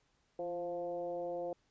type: tone with frequency modulation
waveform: sine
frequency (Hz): 523.3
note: C5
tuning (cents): 0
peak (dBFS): -36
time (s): 0.39-1.53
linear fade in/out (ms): 2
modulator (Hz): 178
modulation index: 0.95
effects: pink hiss -75 dBFS RMS until 1.7 s + resampled to 16000 Hz